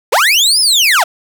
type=linear two-way sweep; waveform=30% pulse; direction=up then down; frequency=370 to 5274 to 592 Hz; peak=-5 dBFS; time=0.12-1.04 s; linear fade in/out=10 ms; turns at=0.6 s; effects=none